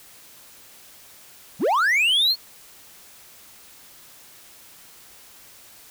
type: linear sweep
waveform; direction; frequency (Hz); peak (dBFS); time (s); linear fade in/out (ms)
triangle; up; 110 to 4414; -15; 1.59-2.36; 50
effects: white hiss -48 dBFS RMS until 5.9 s